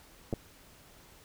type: clicks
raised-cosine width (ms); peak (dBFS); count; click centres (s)
2; -19; 2; 0.328 / 0.337
effects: pink hiss -57 dBFS RMS until 1.24 s